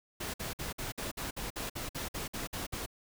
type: noise bursts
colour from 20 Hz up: pink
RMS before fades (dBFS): -38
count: 14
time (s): 0.2-2.862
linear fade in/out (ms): 10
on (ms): 140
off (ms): 54
effects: none